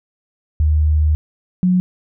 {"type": "tone pair in turn", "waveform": "sine", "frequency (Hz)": [76.5, 181.95], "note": ["D#2", "F#3"], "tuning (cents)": [-29, -29], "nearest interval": "octave + minor third", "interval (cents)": 1500, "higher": "second", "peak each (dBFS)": -11, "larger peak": "neither", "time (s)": [[0.6, 1.15], [1.63, 1.8]], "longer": "first", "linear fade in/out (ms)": 0, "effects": []}